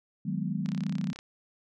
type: chord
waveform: sine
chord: G# minor seventh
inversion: second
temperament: equal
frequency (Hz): 155.56 / 185 / 207.7 / 246.9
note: D#3 / F#3 / G#3 / B3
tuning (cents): 0 / 0 / 0 / 0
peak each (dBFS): -34 / -32 / -34 / -38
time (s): 0.25-1.13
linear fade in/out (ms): 10
type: click train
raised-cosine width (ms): 0.2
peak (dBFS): -26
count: 19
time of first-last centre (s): 0.66-1.189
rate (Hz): 34
effects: none